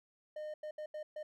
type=tone bursts at uneven times; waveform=triangle; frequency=610 Hz; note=D#5; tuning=34 cents flat; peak=-38 dBFS; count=5; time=0.36-0.54 / 0.63-0.71 / 0.78-0.86 / 0.94-1.03 / 1.16-1.23 s; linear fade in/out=5 ms; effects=none